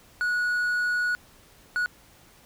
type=tone bursts at uneven times; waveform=triangle; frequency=1461 Hz; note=F#6; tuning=22 cents flat; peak=-21 dBFS; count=2; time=0.21-1.15 / 1.76-1.86 s; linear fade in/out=0 ms; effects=pink hiss -55 dBFS RMS until 2.45 s